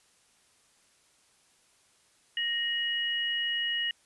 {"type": "tone pair together", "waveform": "sine", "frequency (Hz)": [1864.7, 2903], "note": ["A#6", "F#7"], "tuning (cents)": [0, -34], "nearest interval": "minor sixth", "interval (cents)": 766, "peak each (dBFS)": [-32, -29], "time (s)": [2.37, 3.91], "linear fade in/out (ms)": 2, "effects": ["white hiss -65 dBFS RMS until 4.05 s", "resampled to 24000 Hz"]}